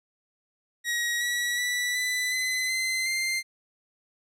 sawtooth tone with pitch steps, 1900 / 1931 / 1962.5 / 1994.5 / 2027 / 2060 / 2094 Hz, A#6 / B6 / B6 / B6 / B6 / C7 / C7, +33 / -39 / -11 / +17 / +45 / -28 / +1 cents, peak -22 dBFS, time 0.84-3.43 s, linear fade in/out 50 ms, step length 370 ms, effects low-pass 12000 Hz 12 dB/octave

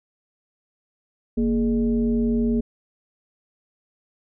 sine tone with frequency modulation, 233.1 Hz, A#3, in tune, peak -18 dBFS, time 1.37-2.61 s, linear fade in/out 10 ms, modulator 185 Hz, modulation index 0.73, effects none

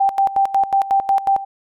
sine tone with tremolo, 785 Hz, G5, 2 cents sharp, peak -11 dBFS, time 0-1.45 s, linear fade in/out 10 ms, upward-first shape square, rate 5.5 Hz, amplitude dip 80%, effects MP3 96 kbps

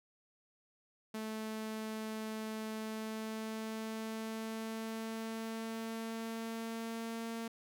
sawtooth tone with pitch glide, 218.5 to 228.3 Hz, A3 to A#3, -12 to -36 cents, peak -35 dBFS, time 1.14-7.48 s, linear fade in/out 5 ms, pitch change +76 cents, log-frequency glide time 2.74-7.31 s, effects none

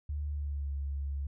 sine tone with pitch glide, 73.42 to 70.06 Hz, D2 to C#2, 0 to +19 cents, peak -32 dBFS, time 0.09-1.27 s, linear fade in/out 5 ms, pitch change -81 cents, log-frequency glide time 0.29-0.71 s, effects none

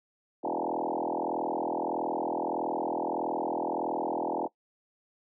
sine tone with frequency modulation, 594 Hz, D5, 20 cents sharp, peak -28 dBFS, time 0.43-4.48 s, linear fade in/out 20 ms, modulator 41.6 Hz, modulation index 7.7, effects noise-tail reverb RT60 0.1 s tail -20 dB re dry

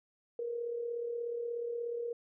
sine tone with amplitude modulation, 472.2 Hz, A#4, 22 cents sharp, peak -32 dBFS, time 0.39-2.13 s, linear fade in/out 2 ms, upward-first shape sine, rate 36.7 Hz, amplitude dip 50%, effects none

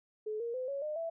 sine tone with pitch steps, 429.2 / 468 / 510.4 / 556.6 / 607 / 661.9 Hz, A4 / A#4 / C5 / C#5 / D#5 / E5, -43 / +7 / -43 / +7 / -43 / +7 cents, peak -34 dBFS, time 0.26-1.1 s, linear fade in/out 10 ms, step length 140 ms, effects none

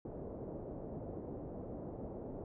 white low-pass noise, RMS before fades -45 dBFS, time 0.05-2.44 s, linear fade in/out 2 ms, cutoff 560 Hz, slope 24 dB/octave, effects none

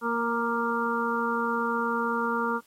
harmonic tone with a mistuned harmonic, 233.1 Hz, A#3, in tune, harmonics 1 / 2 / 4 / 5 / 6, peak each -31 / -31 / -31 / -31 / -31 dBFS, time 0.01-2.61 s, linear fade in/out 50 ms, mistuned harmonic 5, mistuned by +21 cents, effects white hiss -62 dBFS RMS until 2.66 s + AAC 48 kbps

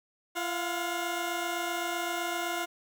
15% pulse tone pair together, 342.1 / 712 Hz, F4 / F5, -36 / +33 cents, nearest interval octave + minor second, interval 1269 cents, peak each -27 dBFS, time 0.35-2.66 s, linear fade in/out 20 ms, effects none

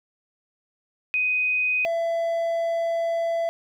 sine / triangle tone pair in turn, 2501 / 669.4 Hz, D#7 / E5, +8 / +26 cents, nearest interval octave + major seventh, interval 2282 cents, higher first, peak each -20 dBFS, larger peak neither, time 1.14-1.85 / 1.85-3.49 s, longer second, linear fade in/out 0 ms, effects none

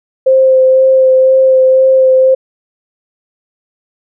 sine tone with vibrato, 523.3 Hz, C5, in tune, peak -4 dBFS, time 0.26-2.35 s, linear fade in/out 10 ms, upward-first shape sine, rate 2 Hz, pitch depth 12 cents each way, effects none

